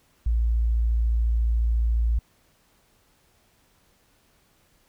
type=tone; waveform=sine; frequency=57.1 Hz; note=A#1; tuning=35 cents flat; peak=-19 dBFS; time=0.26-2.19 s; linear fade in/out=5 ms; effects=pink hiss -63 dBFS RMS until 4.88 s